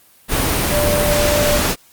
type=tone in noise; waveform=sine; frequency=589 Hz; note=D5; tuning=5 cents sharp; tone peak=-16 dBFS; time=0.7-1.61 s; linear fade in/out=50 ms; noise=pink; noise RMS=-17 dBFS; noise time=0.28-1.76 s; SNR=-2 dB; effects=white hiss -50 dBFS RMS until 1.92 s + Opus 32 kbps